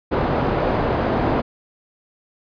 white low-pass noise, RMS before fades -20 dBFS, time 0.11-1.42 s, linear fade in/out 20 ms, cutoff 670 Hz, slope 12 dB/octave, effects resampled to 11025 Hz

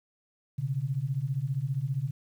sine beating tone pair, 126.7 / 141.7 Hz, B2 / C#3, +45 / +38 cents, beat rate 15 Hz, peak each -31 / -30 dBFS, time 0.58-2.11 s, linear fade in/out 10 ms, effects 10-bit

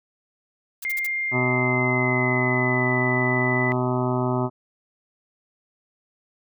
blue noise bursts, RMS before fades -34 dBFS, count 4, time 0.82-1.068 s, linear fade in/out 5 ms, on 26 ms, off 48 ms
sine tone with pitch glide, 2110 to 1995 Hz, C7 to B6, +14 to +17 cents, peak -23 dBFS, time 0.85-3.72 s, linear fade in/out 0 ms, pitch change -97 cents, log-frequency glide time 1.24-2.89 s
harmonic tone, 125.7 Hz, B2, 31 cents sharp, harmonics 1 / 2 / 3 / 5 / 6 / 7 / 8 / 9 / 10, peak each -25 / -26 / -27 / -30 / -35 / -32 / -34 / -37 / -35 dBFS, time 1.31-4.5 s, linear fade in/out 50 ms
effects none

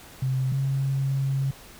sine tone pair in turn, 130.81 / 135.89 Hz, C3 / C#3, 0 / -34 cents, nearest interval minor second, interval 66 cents, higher second, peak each -22 dBFS, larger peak neither, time 0.22-0.52 / 0.52-1.51 s, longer second, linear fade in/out 5 ms, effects pink hiss -47 dBFS RMS until 1.79 s

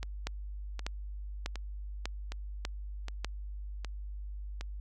two click trains, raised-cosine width 0.2 ms, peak -23 / -17 dBFS, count 7 / 6, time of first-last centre 0.03-4.61 / 0.27-3.246 s, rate 1.31 / 1.68 Hz, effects added 50 Hz sine -38 dBFS peak until 4.8 s

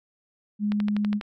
sine tone, 207.7 Hz, G#3, in tune, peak -22 dBFS, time 0.59-1.21 s, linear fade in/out 50 ms
click train, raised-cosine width 0.3 ms, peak -18 dBFS, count 7, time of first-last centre 0.72-1.212 s, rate 12.2 Hz
effects none

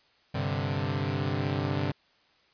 sawtooth chord, G suspended fourth, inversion none, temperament equal, 98 / 130.81 / 146.83 Hz, G2 / C3 / D3, 0 / 0 / 0 cents, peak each -28 dBFS, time 0.34-1.92 s, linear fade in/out 10 ms, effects white hiss -64 dBFS RMS until 2.53 s + resampled to 11025 Hz

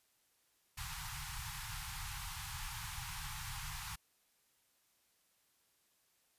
pink band-stop noise, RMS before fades -44 dBFS, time 0.77-3.96 s, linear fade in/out 10 ms, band 160 to 790 Hz, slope 96 dB/octave, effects white hiss -75 dBFS RMS until 6.38 s + resampled to 32000 Hz

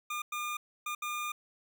25% pulse tone bursts at uneven times, 1209 Hz, D6, 50 cents sharp, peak -30 dBFS, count 4, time 0.1-0.22 / 0.32-0.57 / 0.86-0.95 / 1.02-1.32 s, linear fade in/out 5 ms, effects none

